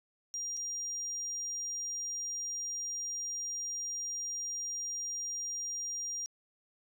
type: tone with dropouts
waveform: sine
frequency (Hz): 5700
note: F8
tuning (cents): +34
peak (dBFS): -34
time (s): 0.34-6.26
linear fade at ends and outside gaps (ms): 0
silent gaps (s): 0.569-0.573
effects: tanh soft clip ceiling -30 dBFS